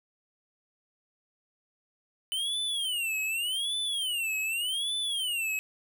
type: tone with vibrato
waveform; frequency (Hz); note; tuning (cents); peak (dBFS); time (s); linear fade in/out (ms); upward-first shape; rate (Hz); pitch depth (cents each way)
square; 2998; F#7; +22; -29; 2.32-5.59; 0; sine; 0.85; 270
effects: none